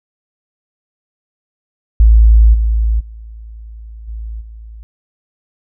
sine tone with level steps, 55.2 Hz, A1, 6 cents sharp, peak -3 / -10 / -29 / -22 / -30 dBFS, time 2-4.83 s, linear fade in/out 0 ms, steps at 2.53 / 2.99 / 4.07 / 4.4 s, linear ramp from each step 20 ms, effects none

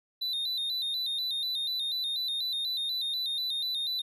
triangle tone with vibrato, 3829 Hz, A#7, 46 cents sharp, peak -28 dBFS, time 0.21-4.02 s, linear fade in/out 10 ms, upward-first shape square, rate 4.1 Hz, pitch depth 68 cents each way, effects none

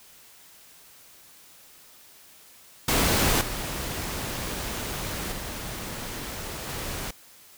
pink noise with level steps, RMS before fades -22 / -32 / -35 / -33 dBFS, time 2.88-7.11 s, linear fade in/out 5 ms, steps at 3.41 / 5.32 / 6.69 s, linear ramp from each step 2 ms, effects white hiss -52 dBFS RMS until 7.57 s

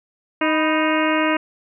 harmonic tone with a mistuned harmonic, 311.1 Hz, D#4, in tune, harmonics 1 / 2 / 3 / 4 / 5 / 6 / 7 / 8 / 9, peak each -20 / -23 / -25 / -26 / -27 / -28 / -28 / -29 / -30 dBFS, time 0.41-1.37 s, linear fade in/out 5 ms, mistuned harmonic 3, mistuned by +86 cents, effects none

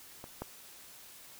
clicks, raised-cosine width 1 ms, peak -30 / -23 dBFS, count 2, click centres 0.241 / 0.42 s, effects white hiss -53 dBFS RMS until 1.39 s

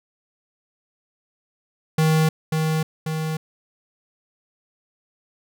square tone with echo, 157.7 Hz, D#3, 24 cents sharp, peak -16 dBFS, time 1.98-2.29 s, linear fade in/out 5 ms, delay 540 ms, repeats 2, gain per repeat -4 dB, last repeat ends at 3.37 s, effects none

